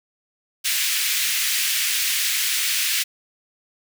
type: high-pass noise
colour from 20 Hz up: pink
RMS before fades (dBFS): -22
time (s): 0.64-3.04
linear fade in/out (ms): 20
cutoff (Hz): 2000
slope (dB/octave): 24
effects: none